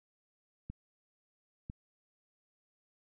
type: clicks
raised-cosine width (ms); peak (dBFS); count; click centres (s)
5; -29; 2; 0.7 / 1.699
effects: none